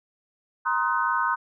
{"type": "chord", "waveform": "sine", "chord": "C half-diminished seventh", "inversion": "third", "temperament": "just", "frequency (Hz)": [941.9, 1046.5, 1255.8, 1507], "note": ["Bb5", "C6", "Eb6", "Gb6"], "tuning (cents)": [18, 0, 16, 31], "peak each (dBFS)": -27, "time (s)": [0.65, 1.36], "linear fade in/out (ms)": 20, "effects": []}